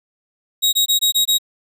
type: tone bursts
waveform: sawtooth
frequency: 3800 Hz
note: A#7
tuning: 33 cents sharp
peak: -10 dBFS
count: 6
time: 0.62-1.385 s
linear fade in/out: 20 ms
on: 110 ms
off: 21 ms
effects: none